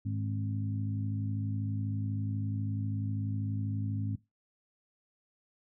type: harmonic tone with a mistuned harmonic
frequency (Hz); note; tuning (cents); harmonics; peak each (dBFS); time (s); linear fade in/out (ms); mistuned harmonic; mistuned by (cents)
52.2; G#1; +10; 2 / 3 / 4 / 5; -32 / -45 / -40 / -40; 0.05-4.16; 10; 5; +26
effects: noise-tail reverb RT60 0.2 s tail -18 dB re dry